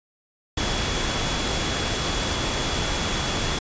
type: tone in noise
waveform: sine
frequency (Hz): 3379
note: G#7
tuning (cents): +29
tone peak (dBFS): -33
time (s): 0.57-3.59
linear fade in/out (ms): 5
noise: pink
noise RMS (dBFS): -25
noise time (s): 0.57-3.59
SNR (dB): -11
effects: resampled to 16000 Hz

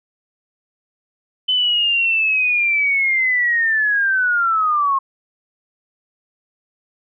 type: linear sweep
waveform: sine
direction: down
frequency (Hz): 3040 to 1068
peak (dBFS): -14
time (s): 1.48-4.99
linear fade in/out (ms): 10
effects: none

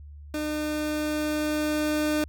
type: tone with level ramp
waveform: 30% pulse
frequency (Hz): 303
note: D#4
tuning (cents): -46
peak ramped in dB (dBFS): -25 to -20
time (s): 0.34-2.24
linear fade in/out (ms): 2
effects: added 73 Hz sine -41 dBFS peak until 2.28 s

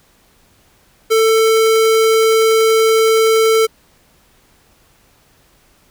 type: tone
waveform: square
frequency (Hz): 444.7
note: A4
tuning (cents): +18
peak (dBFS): -10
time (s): 1.1-3.67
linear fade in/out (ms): 20
effects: pink hiss -53 dBFS RMS until 5.9 s

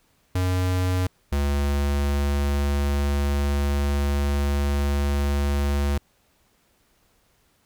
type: tone pair in turn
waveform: square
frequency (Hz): 91.6 / 71.12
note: F#2 / C#2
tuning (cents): -17 / +45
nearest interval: major third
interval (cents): 438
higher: first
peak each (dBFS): -21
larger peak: neither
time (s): 0.35-1.07 / 1.32-5.98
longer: second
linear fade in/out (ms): 5
effects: pink hiss -64 dBFS RMS until 7.65 s

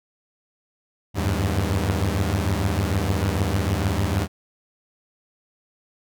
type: tone cluster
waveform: sawtooth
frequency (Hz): 79.7 / 95.5 / 102.1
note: D#2 / G2 / G#2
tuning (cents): +42 / -45 / -29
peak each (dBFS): -21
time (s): 1.14-4.28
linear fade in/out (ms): 50
effects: none

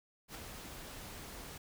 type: noise with ADSR envelope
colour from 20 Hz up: pink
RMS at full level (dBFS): -44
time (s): 0.28-1.58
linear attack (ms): 71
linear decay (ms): 4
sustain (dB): -4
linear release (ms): 7
effects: none

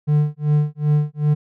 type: tone with tremolo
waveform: triangle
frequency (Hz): 149.2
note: D3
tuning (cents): +28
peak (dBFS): -10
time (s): 0.07-1.35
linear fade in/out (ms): 20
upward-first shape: sine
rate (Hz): 2.6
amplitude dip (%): 100
effects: none

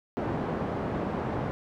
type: band-pass noise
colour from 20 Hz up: pink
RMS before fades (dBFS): -31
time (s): 0.17-1.51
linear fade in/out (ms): 0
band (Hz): 110 to 940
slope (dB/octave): 12
effects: none

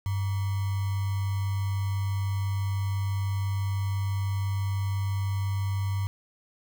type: tone with sample-and-hold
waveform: sine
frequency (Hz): 98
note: G2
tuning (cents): 0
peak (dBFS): -25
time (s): 0.06-6.07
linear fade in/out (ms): 0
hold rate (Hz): 1050
effects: none

